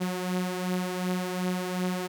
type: beating tone pair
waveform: sawtooth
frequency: 181.5 / 184.2 Hz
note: F#3 / F#3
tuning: -33 / -7 cents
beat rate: 2.7 Hz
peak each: -25 / -30 dBFS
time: 0-2.08 s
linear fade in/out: 20 ms
effects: none